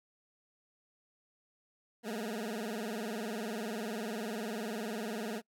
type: tone with vibrato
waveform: 20% pulse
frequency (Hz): 220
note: A3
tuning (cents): 0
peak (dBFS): -31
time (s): 2.03-5.42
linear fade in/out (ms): 50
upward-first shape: sine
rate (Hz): 20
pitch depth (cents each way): 160
effects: noise-tail reverb RT60 0.1 s tail -25 dB re dry